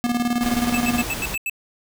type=tone with tremolo; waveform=square; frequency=240.5 Hz; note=B3; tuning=46 cents flat; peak=-18 dBFS; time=0.04-1.03 s; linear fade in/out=0 ms; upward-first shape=square; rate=19 Hz; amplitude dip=60%
type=noise; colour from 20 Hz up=pink; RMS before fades=-29 dBFS; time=0.41-1.36 s; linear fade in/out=20 ms
type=tone bursts; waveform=square; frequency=2624 Hz; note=E7; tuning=9 cents flat; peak=-23 dBFS; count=7; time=0.74-1.497 s; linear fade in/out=2 ms; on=37 ms; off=83 ms
effects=none